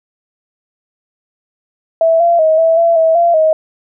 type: tone with pitch steps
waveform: sine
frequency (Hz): 656 / 684 / 633 / 654 / 673 / 648 / 685 / 631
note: E5 / F5 / D#5 / E5 / E5 / E5 / F5 / D#5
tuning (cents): -9 / -36 / +30 / -14 / +36 / -30 / -34 / +24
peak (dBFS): -7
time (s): 2.01-3.53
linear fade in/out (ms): 2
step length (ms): 190
effects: none